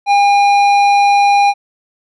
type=tone with hard clipping; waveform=sine; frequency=808 Hz; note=G#5; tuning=48 cents flat; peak=-9 dBFS; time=0.06-1.54 s; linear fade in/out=50 ms; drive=10 dB; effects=resampled to 24000 Hz